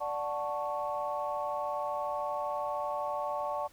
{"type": "chord", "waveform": "sine", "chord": "D major seventh", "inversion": "none", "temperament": "equal", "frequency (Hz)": [587.3, 740, 880, 1108.7], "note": ["D5", "F#5", "A5", "C#6"], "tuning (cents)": [0, 0, 0, 0], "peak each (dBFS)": [-35, -38, -36, -37], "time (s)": [0, 3.68], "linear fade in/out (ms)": 20, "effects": ["tanh soft clip ceiling -21 dBFS", "pink hiss -60 dBFS RMS until 3.72 s"]}